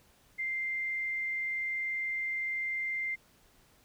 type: tone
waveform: sine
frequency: 2093 Hz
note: C7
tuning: in tune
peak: -31 dBFS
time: 0.38-3.16 s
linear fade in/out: 20 ms
effects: pink hiss -64 dBFS RMS until 3.84 s